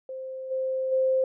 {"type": "tone with level steps", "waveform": "sine", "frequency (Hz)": 523.3, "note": "C5", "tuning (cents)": 0, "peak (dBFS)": [-33, -25, -20], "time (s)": [0.09, 1.24], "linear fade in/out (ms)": 2, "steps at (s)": [0.5, 0.91], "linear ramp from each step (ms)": 20, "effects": []}